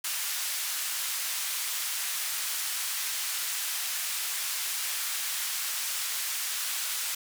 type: band-pass noise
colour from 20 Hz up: white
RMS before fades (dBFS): -32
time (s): 0.04-7.15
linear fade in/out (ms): 5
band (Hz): 1300 to 14000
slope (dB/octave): 12
effects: none